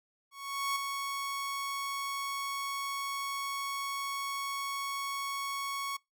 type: tone with ADSR envelope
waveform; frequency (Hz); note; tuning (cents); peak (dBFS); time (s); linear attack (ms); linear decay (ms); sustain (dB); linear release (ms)
sawtooth; 1108.7; C#6; 0; -25; 0.31-5.97; 450; 5; -5; 9
effects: noise-tail reverb RT60 0.2 s tail -25 dB re dry